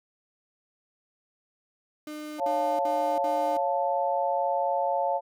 35% pulse tone bursts, 302.6 Hz, D#4, 48 cents flat, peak -34 dBFS, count 4, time 2.07-3.57 s, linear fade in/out 2 ms, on 330 ms, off 60 ms
sine chord, Db augmented, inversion none, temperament equal, 554.4 / 698.5 / 880 Hz, Db5 / F5 / A5, 0 / 0 / 0 cents, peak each -28 dBFS, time 2.38-5.21 s, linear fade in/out 50 ms
effects none

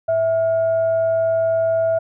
sine tone with frequency modulation, 656 Hz, E5, 9 cents flat, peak -15 dBFS, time 0.08-1.99 s, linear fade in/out 10 ms, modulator 762 Hz, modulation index 0.2, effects none

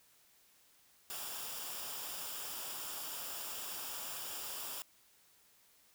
white noise with comb filter, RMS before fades -43 dBFS, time 1.1-4.82 s, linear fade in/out 0 ms, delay 0.48 ms, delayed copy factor -0.55, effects white hiss -67 dBFS RMS until 5.94 s

